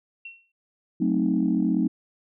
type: tone with exponential decay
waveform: sine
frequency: 2722 Hz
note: F7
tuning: 45 cents flat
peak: -34 dBFS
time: 0.25-0.52 s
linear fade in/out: 5 ms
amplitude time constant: 57 ms
type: chord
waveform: sine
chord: F# diminished seventh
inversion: none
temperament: equal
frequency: 185 / 220 / 261.6 / 311.1 Hz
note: F#3 / A3 / C4 / Eb4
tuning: 0 / 0 / 0 / 0 cents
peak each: -25 dBFS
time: 1-1.88 s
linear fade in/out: 10 ms
effects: tanh soft clip ceiling -11 dBFS